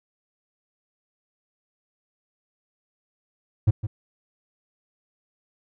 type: tone with echo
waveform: triangle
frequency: 106.3 Hz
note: G#2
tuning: 41 cents sharp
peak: -11 dBFS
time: 3.67-3.71 s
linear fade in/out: 10 ms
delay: 160 ms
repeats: 1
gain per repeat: -11 dB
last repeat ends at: 3.87 s
effects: none